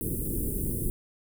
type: band-stop noise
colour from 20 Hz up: pink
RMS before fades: -30 dBFS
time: 0.01-0.9 s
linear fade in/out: 0 ms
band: 440 to 9300 Hz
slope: 48 dB/octave
effects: none